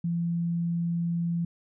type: tone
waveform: sine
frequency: 170 Hz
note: F3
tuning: 46 cents flat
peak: -25 dBFS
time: 0.04-1.45 s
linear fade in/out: 5 ms
effects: none